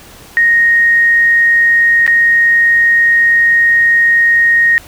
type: tone with dropouts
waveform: sine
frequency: 1864.7 Hz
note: A#6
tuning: in tune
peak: -6 dBFS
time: 0.37-4.78 s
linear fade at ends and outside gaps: 0 ms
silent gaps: 2.065-2.077 s
effects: pink hiss -37 dBFS RMS until 4.87 s